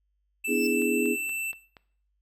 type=tone with pitch glide; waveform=square; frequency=2648 to 2665 Hz; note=E7 to E7; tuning=+7 to +18 cents; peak=-29 dBFS; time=0.44-1.52 s; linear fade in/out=10 ms; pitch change=+11 cents; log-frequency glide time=0.59-1 s
type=tone with exponential growth; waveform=square; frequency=5340 Hz; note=E8; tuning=22 cents sharp; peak=-31 dBFS; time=0.47-0.67 s; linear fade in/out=5 ms; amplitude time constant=42 ms
type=chord; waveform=sine; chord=E dominant seventh; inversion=second; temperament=equal; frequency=246.9 / 293.7 / 329.6 / 415.3 Hz; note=B3 / D4 / E4 / G#4; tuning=0 / 0 / 0 / 0 cents; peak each=-28 / -30 / -30 / -27 dBFS; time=0.47-1.17 s; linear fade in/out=50 ms
type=click train; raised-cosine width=0.3 ms; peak=-31 dBFS; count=5; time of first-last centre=0.82-1.768 s; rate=4.22 Hz
effects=noise-tail reverb RT60 0.6 s tail -19 dB re dry + added 50 Hz sine -70 dBFS peak until 2.21 s